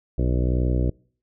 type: harmonic tone with a mistuned harmonic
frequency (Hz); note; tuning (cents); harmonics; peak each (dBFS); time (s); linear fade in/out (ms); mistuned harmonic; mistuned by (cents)
61.74; B1; 0; 1 / 2 / 3 / 4 / 5 / 6 / 7 / 8 / 9 / 10; -21 / -25 / -32 / -32 / -31 / -33 / -38 / -36 / -38 / -42; 0.18-0.9; 5; 10; +19
effects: noise-tail reverb RT60 0.5 s tail -26 dB re dry